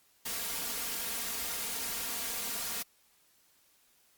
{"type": "noise with comb filter", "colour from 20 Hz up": "white", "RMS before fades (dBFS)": -36, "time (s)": [0.25, 2.83], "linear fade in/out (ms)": 10, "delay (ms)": 4.3, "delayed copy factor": 0.8, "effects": ["white hiss -67 dBFS RMS until 4.17 s", "Opus 48 kbps"]}